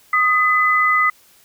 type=tone pair together; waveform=sine; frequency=1243.6 / 2008 Hz; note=D#6 / B6; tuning=-1 / +28 cents; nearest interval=minor sixth; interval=829 cents; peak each=-15 / -16 dBFS; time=0.13-1.1 s; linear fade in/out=5 ms; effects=white hiss -52 dBFS RMS until 1.44 s